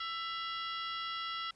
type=harmonic tone with a mistuned harmonic; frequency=665 Hz; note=E5; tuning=15 cents sharp; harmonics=2 / 3 / 4 / 5 / 6 / 7 / 8; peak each=-39 / -45 / -46 / -43 / -49 / -52 / -52 dBFS; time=0-1.51 s; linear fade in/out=5 ms; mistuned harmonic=4; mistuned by=+110 cents; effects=pink hiss -67 dBFS RMS until 1.55 s + resampled to 22050 Hz